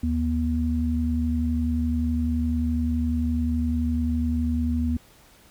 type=tone pair together; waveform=sine; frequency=76.53 / 241.3 Hz; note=D#2 / B3; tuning=-28 / -40 cents; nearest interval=octave + minor sixth; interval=1988 cents; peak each=-24 dBFS; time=0.03-4.97 s; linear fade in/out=5 ms; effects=pink hiss -54 dBFS RMS until 5.5 s